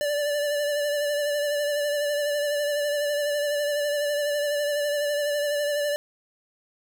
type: tone with vibrato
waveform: square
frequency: 584 Hz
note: D5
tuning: 10 cents flat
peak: -24 dBFS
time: 0.01-5.96 s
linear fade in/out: 0 ms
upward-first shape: sine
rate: 12 Hz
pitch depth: 28 cents each way
effects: none